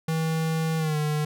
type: tone with pitch glide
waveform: square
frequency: 160.8 to 150.9 Hz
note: E3 to D3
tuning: -43 to +47 cents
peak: -24 dBFS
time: 0.08-1.25 s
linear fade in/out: 5 ms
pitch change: -110 cents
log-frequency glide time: 0.78-0.97 s
effects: none